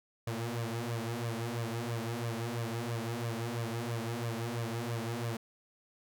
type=tone with flanger; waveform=sawtooth; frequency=116.54 Hz; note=A#2; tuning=in tune; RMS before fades=-36 dBFS; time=0.27-5.37 s; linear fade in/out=5 ms; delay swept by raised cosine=1.7 to 6.3 ms; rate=3 Hz; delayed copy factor=+0.95; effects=none